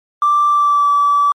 triangle tone with pitch glide, 1174.7 to 1153.2 Hz, D6 to D6, 0 to -32 cents, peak -6 dBFS, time 0.22-1.32 s, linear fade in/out 2 ms, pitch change -32 cents, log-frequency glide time 0.48-0.9 s, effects tanh soft clip ceiling -7 dBFS + MP3 64 kbps

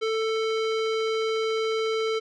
square tone with low-pass filter, 443 Hz, A4, 12 cents sharp, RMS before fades -26 dBFS, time 0.01-2.2 s, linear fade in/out 20 ms, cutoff 4000 Hz, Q 1.4, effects none

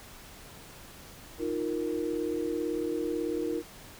sine chord, Eb suspended second, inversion none, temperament equal, 311.1 / 349.2 / 466.2 Hz, Eb4 / F4 / Bb4, 0 / 0 / 0 cents, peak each -33 dBFS, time 1.38-3.63 s, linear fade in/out 50 ms, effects pink hiss -49 dBFS RMS until 3.99 s

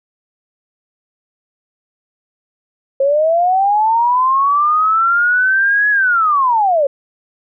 sine linear two-way sweep, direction up then down, 534 to 1695 to 534 Hz, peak -10 dBFS, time 3-6.87 s, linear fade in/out 5 ms, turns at 5.9 s, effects none

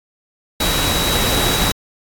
sine tone in noise, 3876 Hz, B7, 33 cents flat, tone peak -22 dBFS, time 0.6-1.72 s, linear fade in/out 5 ms, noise pink, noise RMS -18 dBFS, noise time 0.6-1.72 s, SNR -7 dB, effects AAC 64 kbps

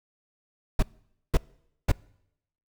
brown noise bursts, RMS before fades -19 dBFS, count 3, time 0.79-1.918 s, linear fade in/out 5 ms, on 36 ms, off 510 ms, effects noise-tail reverb RT60 0.8 s tail -25 dB re dry

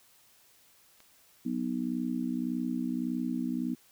click, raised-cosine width 0.2 ms, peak -37 dBFS, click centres 1.004 s
harmonic tone, 61.74 Hz, B1, in tune, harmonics 3 / 4 / 5, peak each -37 / -31 / -36 dBFS, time 1.45-3.75 s, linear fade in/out 10 ms
effects white hiss -62 dBFS RMS until 3.91 s

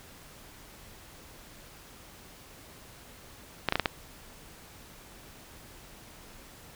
clicks, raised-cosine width 0.3 ms, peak -8 dBFS, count 5, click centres 3.687 / 3.724 / 3.756 / 3.797 / 3.858 s, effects pink hiss -51 dBFS RMS until 6.75 s

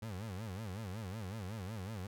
30% pulse tone with vibrato, 101.3 Hz, G#2, 43 cents flat, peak -38 dBFS, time 0.02-2.07 s, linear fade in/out 5 ms, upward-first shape sine, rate 5.4 Hz, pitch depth 210 cents each way, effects none

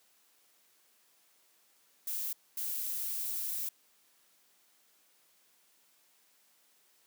violet noise bursts at uneven times, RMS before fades -36 dBFS, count 2, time 2.07-2.33 / 2.57-3.69 s, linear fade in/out 5 ms, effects white hiss -68 dBFS RMS until 7.06 s + high-pass 200 Hz 12 dB/octave

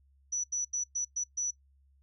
sine tone bursts at uneven times, 5920 Hz, F#8, in tune, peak -29 dBFS, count 6, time 0.32-0.44 / 0.52-0.65 / 0.73-0.84 / 0.95-1.05 / 1.16-1.24 / 1.37-1.51 s, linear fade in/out 10 ms, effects noise-tail reverb RT60 0.1 s tail -20 dB re dry + added 68 Hz sine -62 dBFS peak until 2.02 s

